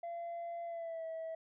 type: tone with pitch glide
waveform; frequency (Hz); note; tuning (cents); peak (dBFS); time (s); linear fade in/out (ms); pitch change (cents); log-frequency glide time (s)
sine; 683 to 649.5; F5 to E5; -39 to -26; -37; 0.03-1.35; 5; -87; 0.65-1.05
effects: tanh soft clip ceiling -38 dBFS